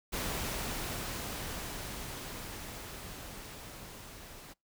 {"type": "noise with level ramp", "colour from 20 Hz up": "pink", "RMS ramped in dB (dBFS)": [-35, -50], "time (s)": [0.12, 4.54], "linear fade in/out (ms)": 20, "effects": ["noise-tail reverb RT60 0.2 s tail -25 dB re dry"]}